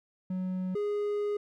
triangle tone pair in turn, 185 / 413.4 Hz, F#3 / G#4, 0 / -8 cents, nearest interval octave + major second, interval 1392 cents, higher second, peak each -28 / -26 dBFS, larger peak second, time 0.3-0.75 / 0.75-1.37 s, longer second, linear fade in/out 5 ms, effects none

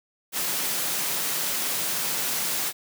white high-pass noise, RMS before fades -27 dBFS, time 0.32-2.73 s, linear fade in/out 50 ms, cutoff 120 Hz, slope 48 dB/octave, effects none

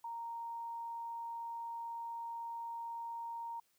sine tone, 929 Hz, A#5, 6 cents flat, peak -40 dBFS, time 0.04-3.6 s, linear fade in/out 5 ms, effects white hiss -75 dBFS RMS until 3.78 s

